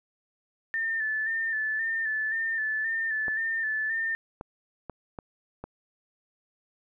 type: tone with vibrato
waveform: sine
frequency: 1775 Hz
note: A6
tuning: 15 cents sharp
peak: -26 dBFS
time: 0.74-4.15 s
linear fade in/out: 0 ms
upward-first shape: square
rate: 1.9 Hz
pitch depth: 32 cents each way
type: clicks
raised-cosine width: 1 ms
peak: -23 dBFS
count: 5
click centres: 3.282 / 4.411 / 4.897 / 5.188 / 5.64 s
effects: none